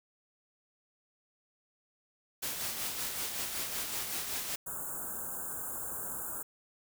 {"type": "noise with tremolo", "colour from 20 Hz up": "white", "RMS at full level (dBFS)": -35, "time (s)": [2.42, 4.56], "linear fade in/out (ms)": 10, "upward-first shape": "sine", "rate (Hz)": 5.3, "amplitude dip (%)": 40}
{"type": "band-stop noise", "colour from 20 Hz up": "white", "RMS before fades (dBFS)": -39, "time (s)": [4.66, 6.43], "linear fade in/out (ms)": 10, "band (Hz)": [1600, 6900], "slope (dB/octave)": 96}
{"effects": []}